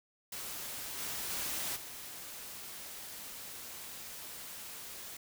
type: noise with level steps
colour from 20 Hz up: white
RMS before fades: -42 / -39 / -37 / -46 dBFS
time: 0.32-5.17 s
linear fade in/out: 5 ms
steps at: 0.97 / 1.29 / 1.75 s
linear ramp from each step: 20 ms
effects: none